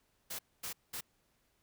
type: noise bursts at uneven times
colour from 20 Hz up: white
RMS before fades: -41 dBFS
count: 3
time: 0.3-0.39 / 0.63-0.73 / 0.93-1.01 s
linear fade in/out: 10 ms
effects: pink hiss -75 dBFS RMS until 1.62 s